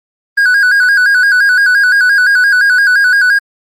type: tone with vibrato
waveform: triangle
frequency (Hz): 1556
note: G6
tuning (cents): -13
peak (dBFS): -4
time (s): 0.37-3.39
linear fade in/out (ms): 10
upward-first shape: square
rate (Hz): 5.8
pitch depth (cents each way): 78
effects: Opus 24 kbps